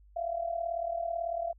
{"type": "tone with amplitude modulation", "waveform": "sine", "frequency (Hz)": 679, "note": "F5", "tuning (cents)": -49, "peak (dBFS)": -27, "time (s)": [0.16, 1.53], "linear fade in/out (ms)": 10, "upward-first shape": "sine", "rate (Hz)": 38.1, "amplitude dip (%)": 75, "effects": ["added 50 Hz sine -55 dBFS peak until 1.58 s"]}